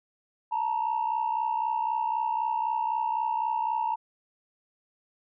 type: tone pair together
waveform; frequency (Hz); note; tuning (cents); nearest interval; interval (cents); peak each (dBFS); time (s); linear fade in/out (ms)
sine; 880 / 943.9; A5 / A#5; 0 / +21; minor second; 121; -27; 0.51-3.96; 20
effects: tanh soft clip ceiling -20 dBFS